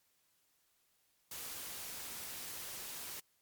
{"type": "noise", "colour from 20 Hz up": "white", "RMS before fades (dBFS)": -45, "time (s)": [1.31, 3.2], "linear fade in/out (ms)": 5, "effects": ["white hiss -75 dBFS RMS until 3.41 s", "MP3 96 kbps"]}